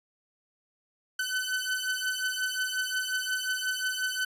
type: beating tone pair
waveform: sawtooth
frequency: 1510 / 1515.6 Hz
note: F#6 / F#6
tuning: +35 / +41 cents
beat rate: 5.6 Hz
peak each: -28 dBFS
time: 1.19-4.25 s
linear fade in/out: 5 ms
effects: resampled to 32000 Hz